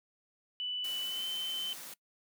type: tone with pitch glide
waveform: sine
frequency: 2979 to 3068 Hz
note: F#7 to G7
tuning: +11 to -38 cents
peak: -34 dBFS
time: 0.6-1.73 s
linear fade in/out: 0 ms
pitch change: +51 cents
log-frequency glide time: 1.01-1.25 s
type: high-pass noise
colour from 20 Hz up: white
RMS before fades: -46 dBFS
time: 0.84-1.94 s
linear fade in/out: 5 ms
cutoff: 140 Hz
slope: 96 dB/octave
effects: noise-tail reverb RT60 0.1 s tail -22 dB re dry